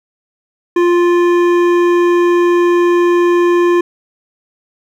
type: tone with hard clipping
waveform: triangle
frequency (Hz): 349.2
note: F4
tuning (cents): 0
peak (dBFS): -10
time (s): 0.76-3.81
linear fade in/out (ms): 5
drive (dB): 16
effects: none